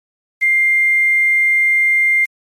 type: tone with quantisation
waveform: sine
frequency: 2100 Hz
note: C7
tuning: 6 cents sharp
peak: -10 dBFS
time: 0.41-2.26 s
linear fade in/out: 20 ms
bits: 6
effects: MP3 64 kbps